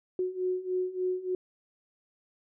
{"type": "beating tone pair", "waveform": "sine", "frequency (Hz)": [365.3, 368.7], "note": ["F#4", "F#4"], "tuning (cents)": [-22, -6], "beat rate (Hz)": 3.4, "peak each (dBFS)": [-33, -30], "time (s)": [0.19, 1.35], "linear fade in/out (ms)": 2, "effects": []}